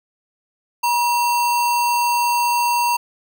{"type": "tone with sample-and-hold", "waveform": "sine", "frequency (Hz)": 957, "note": "A#5", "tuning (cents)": 45, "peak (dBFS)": -15, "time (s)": [0.83, 2.97], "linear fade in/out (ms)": 10, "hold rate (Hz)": 3675, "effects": []}